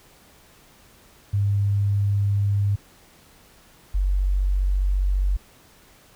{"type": "tone pair in turn", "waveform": "sine", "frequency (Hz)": [100.8, 47.39], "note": ["G2", "F#1"], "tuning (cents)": [49, 42], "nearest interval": "octave + minor second", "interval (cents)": 1307, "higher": "first", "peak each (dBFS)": -18, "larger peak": "neither", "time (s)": [[1.33, 2.76], [3.94, 5.37]], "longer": "neither", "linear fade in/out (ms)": 10, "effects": ["pink hiss -53 dBFS RMS until 6.15 s"]}